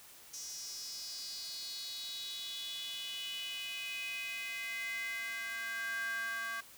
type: tone with high-pass filter sweep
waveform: square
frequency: 227.9 Hz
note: A#3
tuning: 39 cents flat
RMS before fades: -41 dBFS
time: 0.33-6.61 s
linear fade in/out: 10 ms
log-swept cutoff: 5900 to 1400 Hz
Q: 6.2
effects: white hiss -56 dBFS RMS until 6.77 s